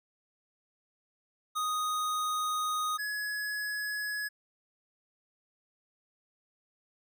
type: tone pair in turn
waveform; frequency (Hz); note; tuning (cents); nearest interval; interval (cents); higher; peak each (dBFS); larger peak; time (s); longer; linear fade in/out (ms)
square; 1244 / 1687.2; D#6 / G#6; -1 / +27; perfect fourth; 528; second; -30 / -33; first; 1.55-2.98 / 2.98-4.29; first; 20
effects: none